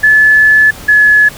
sine tone pair in turn, 1727 / 1705.2 Hz, A6 / G#6, -33 / +45 cents, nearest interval unison, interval 22 cents, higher first, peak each -3 dBFS, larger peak neither, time 0.03-0.71 / 0.88-1.29 s, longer first, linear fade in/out 10 ms, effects pink hiss -30 dBFS RMS until 1.37 s

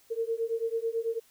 sine beating tone pair, 452 / 461.1 Hz, A4 / A#4, +47 / -19 cents, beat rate 9.1 Hz, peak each -31 dBFS, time 0.1-1.2 s, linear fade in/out 20 ms, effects white hiss -62 dBFS RMS until 1.3 s

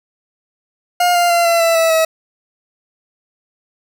40% pulse tone with pitch steps, 710 / 698.6 / 687.4 / 676.4 / 665.5 / 654.8 / 644.3 Hz, F5 / F5 / F5 / E5 / E5 / E5 / E5, +28 / 0 / -28 / +44 / +16 / -12 / -40 cents, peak -10 dBFS, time 1-2.05 s, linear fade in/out 5 ms, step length 150 ms, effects none

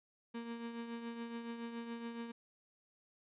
35% pulse tone with tremolo, 233.1 Hz, A#3, in tune, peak -38 dBFS, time 0.34-2.32 s, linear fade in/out 10 ms, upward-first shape triangle, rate 7.1 Hz, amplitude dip 55%, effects resampled to 8000 Hz

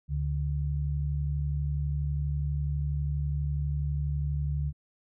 sine tone pair together, 72.2 / 144.4 Hz, D2 / D3, -29 / -29 cents, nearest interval octave, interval 1200 cents, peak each -29 / -30 dBFS, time 0.08-4.73 s, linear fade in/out 50 ms, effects none

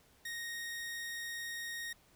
sawtooth tone, 1864.7 Hz, A#6, in tune, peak -36 dBFS, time 0.25-1.93 s, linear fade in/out 5 ms, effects pink hiss -66 dBFS RMS until 2.15 s

